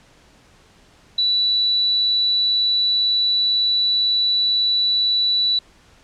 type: tone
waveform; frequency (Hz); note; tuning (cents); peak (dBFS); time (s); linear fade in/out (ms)
sine; 3951; B7; 0; -15; 1.18-5.59; 5
effects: pink hiss -52 dBFS RMS until 6.03 s + low-pass 7000 Hz 12 dB/octave